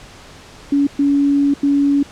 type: tone bursts at uneven times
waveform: sine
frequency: 282.8 Hz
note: C#4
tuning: 35 cents sharp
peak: -11 dBFS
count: 3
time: 0.72-0.87 / 0.99-1.54 / 1.63-2.03 s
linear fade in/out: 5 ms
effects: pink hiss -40 dBFS RMS until 2.11 s + low-pass 7000 Hz 12 dB/octave